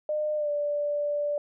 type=tone with pitch glide; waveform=sine; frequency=606 to 585 Hz; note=D#5 to D5; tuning=-46 to -7 cents; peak=-25 dBFS; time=0.09-1.38 s; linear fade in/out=2 ms; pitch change=-61 cents; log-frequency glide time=0.36-0.5 s; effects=none